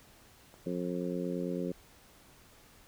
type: click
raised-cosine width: 1 ms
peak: -38 dBFS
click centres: 0.541 s
type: harmonic tone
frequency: 89 Hz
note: F2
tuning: 33 cents sharp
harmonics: 2 / 3 / 4 / 5 / 6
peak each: -36 / -38 / -39 / -40 / -41 dBFS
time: 0.66-1.72 s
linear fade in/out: 5 ms
effects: pink hiss -59 dBFS RMS until 2.87 s